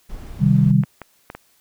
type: noise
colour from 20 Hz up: brown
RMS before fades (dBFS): -34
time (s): 0.09-0.72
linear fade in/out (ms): 10
type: chord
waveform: sine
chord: C minor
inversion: none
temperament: equal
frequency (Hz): 130.81 / 155.56 / 196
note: C3 / Eb3 / G3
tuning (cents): 0 / 0 / 0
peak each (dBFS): -16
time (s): 0.39-0.85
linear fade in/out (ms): 50
type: clicks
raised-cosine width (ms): 0.5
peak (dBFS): -18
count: 4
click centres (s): 0.836 / 1.017 / 1.301 / 1.35
effects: white hiss -59 dBFS RMS until 1.6 s